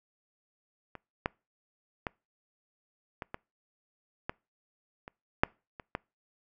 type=clicks; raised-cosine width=0.5 ms; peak=-27 / -13 / -17 / -22 / -21 / -17 / -28 / -6 / -27 / -17 dBFS; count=10; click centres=0.953 / 1.259 / 2.068 / 3.222 / 3.344 / 4.295 / 5.079 / 5.435 / 5.798 / 5.951 s; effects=noise-tail reverb RT60 0.3 s tail -26 dB re dry